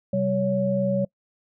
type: tone cluster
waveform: sine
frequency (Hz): 130.3 / 194.1 / 561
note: C3 / G3 / C#5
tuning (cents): -7 / -17 / +21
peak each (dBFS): -29 / -24 / -23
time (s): 0.13-1.05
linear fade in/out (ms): 5
effects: noise-tail reverb RT60 0.1 s tail -24 dB re dry